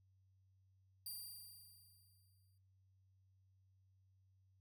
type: tone with exponential decay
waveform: 5% pulse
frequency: 4731 Hz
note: D8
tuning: 12 cents sharp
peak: -38 dBFS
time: 1.06-2.58 s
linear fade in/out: 2 ms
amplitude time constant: 330 ms
effects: noise-tail reverb RT60 0.6 s tail -19 dB re dry + added 95 Hz sine -70 dBFS peak until 4.6 s